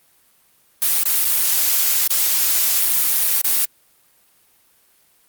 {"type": "noise with dropouts", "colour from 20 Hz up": "blue", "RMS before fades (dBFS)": -17, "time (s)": [0.82, 3.65], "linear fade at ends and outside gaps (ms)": 1, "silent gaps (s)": [[1.033, 1.056], [1.247, 1.251], [2.075, 2.104], [3.414, 3.444]], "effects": ["white hiss -57 dBFS RMS until 5.28 s", "Opus 32 kbps"]}